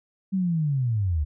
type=linear sweep; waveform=sine; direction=down; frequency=196 to 69.3 Hz; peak=-21 dBFS; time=0.32-1.25 s; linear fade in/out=20 ms; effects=none